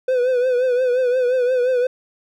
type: tone with vibrato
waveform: triangle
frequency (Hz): 502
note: B4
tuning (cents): +28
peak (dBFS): -13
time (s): 0.08-1.87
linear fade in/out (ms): 5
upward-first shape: triangle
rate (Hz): 5.7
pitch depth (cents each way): 74
effects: none